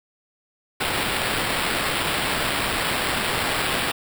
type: noise with sample-and-hold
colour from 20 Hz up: violet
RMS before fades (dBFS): -24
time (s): 0.8-3.92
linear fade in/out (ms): 10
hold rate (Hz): 6300
effects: none